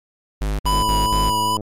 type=tone bursts; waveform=square; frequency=51.2 Hz; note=G#1; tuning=24 cents flat; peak=-20 dBFS; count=4; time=0.41-1.298 s; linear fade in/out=5 ms; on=180 ms; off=56 ms
type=tone with vibrato; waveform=square; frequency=987.8 Hz; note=B5; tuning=in tune; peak=-18 dBFS; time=0.66-1.57 s; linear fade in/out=2 ms; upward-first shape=sine; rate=2.4 Hz; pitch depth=18 cents each way
type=click train; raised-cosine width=2 ms; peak=-17 dBFS; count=94; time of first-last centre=0.73-1.607 s; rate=106 Hz
effects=MP3 64 kbps